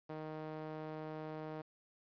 sawtooth tone with band-pass filter, 155.56 Hz, D#3, in tune, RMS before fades -45 dBFS, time 0.09-1.62 s, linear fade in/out 10 ms, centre 590 Hz, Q 0.95, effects resampled to 11025 Hz + 11-bit

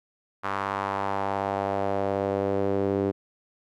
sawtooth tone with band-pass filter sweep, 98.7 Hz, G2, 12 cents sharp, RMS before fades -27 dBFS, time 0.43-3.12 s, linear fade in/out 20 ms, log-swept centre 1200 to 380 Hz, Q 2.3, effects none

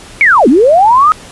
sine linear two-way sweep, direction down then up, 2287 to 221.5 to 1287 Hz, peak -3 dBFS, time 0.21-1.12 s, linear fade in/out 0 ms, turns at 0.48 s, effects pink hiss -33 dBFS RMS until 1.31 s + resampled to 24000 Hz

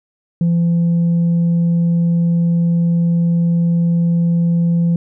sine tone with tanh clipping, 170 Hz, F3, 46 cents flat, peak -12 dBFS, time 0.41-4.96 s, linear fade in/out 2 ms, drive 1 dB, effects none

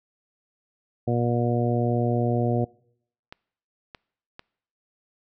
harmonic tone, 119.7 Hz, A#2, 46 cents sharp, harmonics 1 / 2 / 3 / 4 / 5 / 6, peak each -24 / -27 / -29 / -30 / -31 / -32 dBFS, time 1.07-2.65 s, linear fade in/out 10 ms
clicks, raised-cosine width 0.3 ms, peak -23 dBFS, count 3, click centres 3.325 / 3.948 / 4.394 s
effects noise-tail reverb RT60 0.7 s tail -25 dB re dry

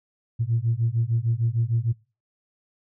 sine beating tone pair, 112.6 / 119.2 Hz, A2 / A#2, +40 / +39 cents, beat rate 6.6 Hz, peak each -23 dBFS, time 0.39-1.93 s, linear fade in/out 20 ms, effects noise-tail reverb RT60 0.3 s tail -22 dB re dry + tanh soft clip ceiling -14 dBFS

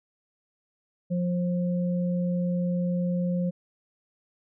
sine tone pair together, 177.1 / 530.7 Hz, F3 / C5, +24 / +24 cents, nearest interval octave + perfect fifth, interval 1900 cents, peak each -24 / -33 dBFS, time 1.1-3.51 s, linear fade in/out 20 ms, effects none

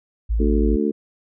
sine tone, 55 Hz, A1, in tune, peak -17 dBFS, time 0.29-0.77 s, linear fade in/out 20 ms
harmonic tone, 73.42 Hz, D2, in tune, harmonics 3 / 4 / 5 / 6, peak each -22 / -23 / -24 / -25 dBFS, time 0.39-0.92 s, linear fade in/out 20 ms
effects none

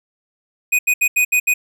square tone bursts at uneven times, 2489 Hz, D#7, in tune, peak -13 dBFS, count 6, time 0.72-0.79 / 0.87-0.94 / 1.01-1.08 / 1.16-1.25 / 1.32-1.4 / 1.47-1.54 s, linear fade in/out 10 ms, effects none

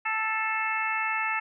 harmonic tone with a mistuned harmonic, 440.3 Hz, A4, 1 cent sharp, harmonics 2 / 3 / 4 / 5 / 6, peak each -32 / -32 / -32 / -32 / -32 dBFS, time 0.05-1.4 s, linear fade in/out 10 ms, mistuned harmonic 5, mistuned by -29 cents, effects none

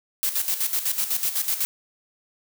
blue noise with tremolo, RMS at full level -23 dBFS, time 0.23-1.65 s, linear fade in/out 0 ms, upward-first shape square, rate 8 Hz, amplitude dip 65%, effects none

